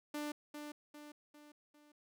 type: tone with echo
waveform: sawtooth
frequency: 296.3 Hz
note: D4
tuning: 15 cents sharp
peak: -35 dBFS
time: 0.14-0.32 s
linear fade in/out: 5 ms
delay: 400 ms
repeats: 4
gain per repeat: -6 dB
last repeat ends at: 1.92 s
effects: none